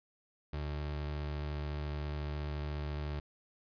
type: tone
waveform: 30% pulse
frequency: 74.2 Hz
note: D2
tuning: 18 cents sharp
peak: -33 dBFS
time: 0.53-3.2 s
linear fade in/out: 5 ms
effects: resampled to 11025 Hz